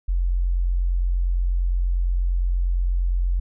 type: tone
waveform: sine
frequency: 44.3 Hz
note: F1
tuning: 25 cents sharp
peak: -18 dBFS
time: 0.08-3.4 s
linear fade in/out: 10 ms
effects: none